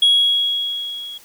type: tone with level ramp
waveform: sine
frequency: 3322 Hz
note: G#7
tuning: in tune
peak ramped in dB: -7 to -30 dBFS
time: 0.02-1.18 s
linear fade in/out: 5 ms
effects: tanh soft clip ceiling -8 dBFS + white hiss -47 dBFS RMS until 1.24 s